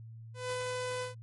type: tone with ADSR envelope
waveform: sawtooth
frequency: 502 Hz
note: B4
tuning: 28 cents sharp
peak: -28 dBFS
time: 0.34-1.15 s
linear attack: 180 ms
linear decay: 25 ms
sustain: -2 dB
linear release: 130 ms
effects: added 113 Hz sine -45 dBFS peak until 1.22 s + MP3 48 kbps

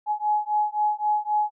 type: beating tone pair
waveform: sine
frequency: 841 / 844.8 Hz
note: G#5 / G#5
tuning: +22 / +29 cents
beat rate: 3.8 Hz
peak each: -24 dBFS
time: 0.06-1.51 s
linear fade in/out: 50 ms
effects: none

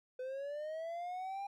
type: linear sweep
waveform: triangle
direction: up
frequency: 503 to 806 Hz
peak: -37 dBFS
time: 0.19-1.47 s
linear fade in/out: 5 ms
effects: none

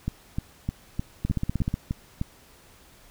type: two click trains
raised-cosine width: 5 ms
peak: -14 / -13 dBFS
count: 8 / 9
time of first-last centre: 0.08-2.214 / 1.25-1.741 s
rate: 3.28 / 16.3 Hz
effects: pink hiss -54 dBFS RMS until 3.1 s

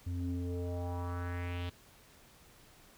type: tone with low-pass filter sweep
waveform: square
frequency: 88 Hz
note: F2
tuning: 14 cents sharp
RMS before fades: -37 dBFS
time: 0.06-1.7 s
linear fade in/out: 10 ms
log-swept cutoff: 180 to 3500 Hz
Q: 3.1
effects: pink hiss -60 dBFS RMS until 2.97 s

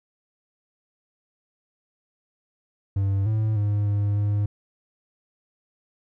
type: tone with pitch steps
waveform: triangle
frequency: 98.2 / 108.9 / 103.2 / 102.2 / 103 Hz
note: G2 / A2 / G#2 / G#2 / G#2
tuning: +4 / -17 / -10 / -27 / -14 cents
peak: -18 dBFS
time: 2.96-4.46 s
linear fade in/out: 5 ms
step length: 300 ms
effects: none

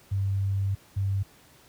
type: tone pair in turn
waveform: sine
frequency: 98 / 98 Hz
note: G2 / G2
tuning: 0 / 0 cents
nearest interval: unison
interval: 0 cents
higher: neither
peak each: -23 dBFS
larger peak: neither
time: 0.11-0.75 / 0.96-1.23 s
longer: first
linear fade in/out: 10 ms
effects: pink hiss -56 dBFS RMS until 1.68 s + high-pass 60 Hz 12 dB/octave

